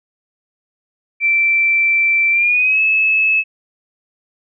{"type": "tone with pitch glide", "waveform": "sine", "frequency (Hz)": [2340, 2596], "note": ["D7", "E7"], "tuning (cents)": [-7, -27], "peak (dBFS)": -11, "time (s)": [1.2, 3.44], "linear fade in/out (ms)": 50, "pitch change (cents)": 180, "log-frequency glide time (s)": [2.31, 2.81], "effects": []}